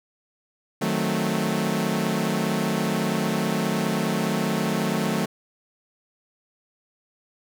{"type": "chord", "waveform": "sawtooth", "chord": "D# diminished seventh", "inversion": "none", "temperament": "equal", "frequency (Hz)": [155.56, 185, 220, 261.6], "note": ["D#3", "F#3", "A3", "C4"], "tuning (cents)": [0, 0, 0, 0], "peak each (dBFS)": [-25, -23, -22, -28], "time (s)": [0.81, 5.26], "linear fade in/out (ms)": 10, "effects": []}